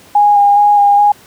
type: tone with vibrato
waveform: sine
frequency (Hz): 818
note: G#5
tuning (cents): -26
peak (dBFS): -5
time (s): 0.15-1.12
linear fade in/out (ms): 5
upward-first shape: square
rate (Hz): 2.4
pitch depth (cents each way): 14
effects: pink hiss -42 dBFS RMS until 1.26 s + high-pass 100 Hz 12 dB/octave

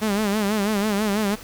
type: tone with vibrato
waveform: sawtooth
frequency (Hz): 207.7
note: G#3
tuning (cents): 0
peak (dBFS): -16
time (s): 0.01-1.36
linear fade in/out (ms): 20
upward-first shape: sine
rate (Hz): 6.1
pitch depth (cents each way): 95
effects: pink hiss -41 dBFS RMS until 1.43 s

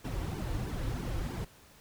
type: noise with flanger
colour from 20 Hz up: brown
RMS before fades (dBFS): -35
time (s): 0.04-1.45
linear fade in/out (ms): 10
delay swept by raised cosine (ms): 1.5 to 5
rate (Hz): 3.1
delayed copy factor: -0.9
effects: pink hiss -58 dBFS RMS until 1.8 s

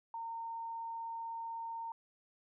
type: tone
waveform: sine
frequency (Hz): 916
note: A#5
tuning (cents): -31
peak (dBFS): -39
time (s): 0.14-1.92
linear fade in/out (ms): 2
effects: none

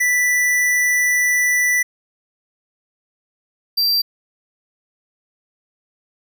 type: tone pair in turn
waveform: square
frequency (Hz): 1975.5 / 4707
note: B6 / D8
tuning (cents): 0 / +3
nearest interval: octave + minor third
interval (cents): 1503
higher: second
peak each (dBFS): -15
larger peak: neither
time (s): 0-1.83 / 3.77-4.02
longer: first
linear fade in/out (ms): 10
effects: none

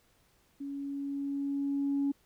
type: tone with level ramp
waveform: sine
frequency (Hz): 280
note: C#4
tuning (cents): +18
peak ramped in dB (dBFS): -36 to -25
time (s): 0.6-2.12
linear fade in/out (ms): 10
effects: tanh soft clip ceiling -23 dBFS + pink hiss -68 dBFS RMS until 2.25 s

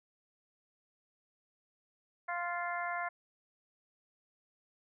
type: harmonic tone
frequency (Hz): 348.7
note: F4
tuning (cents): -3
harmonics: 2 / 3 / 4 / 5 / 6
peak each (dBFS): -38 / -40 / -41 / -42 / -43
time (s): 2.28-3.09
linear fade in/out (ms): 10
effects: none

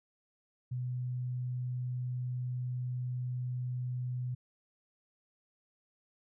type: tone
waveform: sine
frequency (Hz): 125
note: B2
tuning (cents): +21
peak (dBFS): -33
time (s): 0.71-4.35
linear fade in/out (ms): 10
effects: none

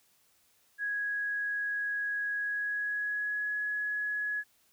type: tone with pitch glide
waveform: sine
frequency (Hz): 1661.2 to 1685.4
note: G#6 to G#6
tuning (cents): 0 to +25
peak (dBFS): -30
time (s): 0.78-4.44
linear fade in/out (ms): 50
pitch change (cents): +25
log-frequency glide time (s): 2.35-3.55
effects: white hiss -68 dBFS RMS until 4.72 s

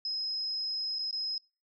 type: tone with dropouts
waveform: sine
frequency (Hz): 5110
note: D#8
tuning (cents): +45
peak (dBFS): -31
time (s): 0.05-1.38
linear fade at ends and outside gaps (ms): 2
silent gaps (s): 0.987-0.991 / 1.111-1.127
effects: noise-tail reverb RT60 0.3 s tail -23 dB re dry

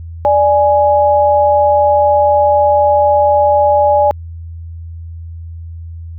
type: tone pair together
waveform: sine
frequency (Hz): 589 / 833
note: D5 / G#5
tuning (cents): +5 / +5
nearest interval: tritone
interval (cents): 600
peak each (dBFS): -10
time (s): 0.25-4.11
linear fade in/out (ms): 0
effects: added 83 Hz sine -25 dBFS peak until 6.18 s

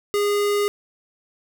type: tone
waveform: square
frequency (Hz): 410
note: G#4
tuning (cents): -22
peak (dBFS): -19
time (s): 0.14-0.68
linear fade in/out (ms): 0
effects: none

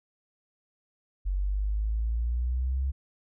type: exponential sweep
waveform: sine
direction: up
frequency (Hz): 46.25 to 68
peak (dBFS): -25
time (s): 1.25-2.92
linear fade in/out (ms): 20
effects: none

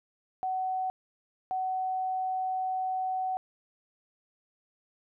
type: tone bursts at uneven times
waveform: sine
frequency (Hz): 750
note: F#5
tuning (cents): +23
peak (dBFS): -28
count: 2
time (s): 0.43-0.9 / 1.51-3.37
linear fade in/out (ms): 0
effects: none

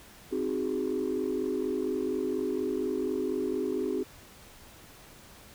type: chord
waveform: sine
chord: Ab dominant seventh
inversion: first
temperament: equal with one note detuned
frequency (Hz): 261.6 / 311.1 / 371.1 / 415.3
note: C4 / Eb4 / Gb4 / Ab4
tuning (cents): 0 / 0 / +5 / 0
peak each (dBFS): -33 / -34 / -31 / -32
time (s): 0.31-4.04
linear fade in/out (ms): 20
effects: tanh soft clip ceiling -21 dBFS + pink hiss -52 dBFS RMS until 5.54 s

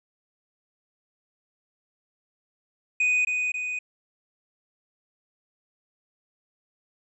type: tone with echo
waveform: triangle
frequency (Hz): 2489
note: D#7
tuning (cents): 0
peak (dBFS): -18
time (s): 3-3.25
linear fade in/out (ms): 5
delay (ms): 270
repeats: 2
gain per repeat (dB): -4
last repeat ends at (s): 3.79
effects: resampled to 24000 Hz

